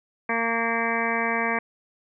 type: harmonic tone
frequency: 230 Hz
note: A#3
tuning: 23 cents flat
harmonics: 1 / 2 / 3 / 4 / 5 / 7 / 8 / 9 / 10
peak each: -31 / -31 / -31 / -31 / -31 / -31 / -31 / -31 / -31 dBFS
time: 0.29-1.59 s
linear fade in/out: 5 ms
effects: none